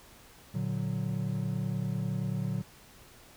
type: chord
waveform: triangle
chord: Bb augmented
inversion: none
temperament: equal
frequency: 116.54 / 146.83 / 185 Hz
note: Bb2 / D3 / F#3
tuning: 0 / 0 / 0 cents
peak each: -32 dBFS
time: 0.54-2.62 s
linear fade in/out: 10 ms
effects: pink hiss -55 dBFS RMS until 3.36 s